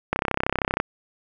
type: click train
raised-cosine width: 0.5 ms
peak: -6 dBFS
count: 23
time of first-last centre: 0.13-0.801 s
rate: 32.8 Hz
effects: none